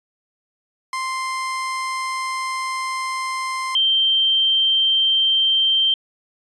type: tone pair in turn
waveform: 30% pulse / sine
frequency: 1046 / 3140 Hz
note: C6 / G7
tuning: -1 / +2 cents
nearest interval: octave + perfect fifth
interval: 1903 cents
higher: second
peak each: -20 / -14 dBFS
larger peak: second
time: 0.93-3.75 / 3.75-5.94 s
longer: first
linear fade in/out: 2 ms
effects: resampled to 24000 Hz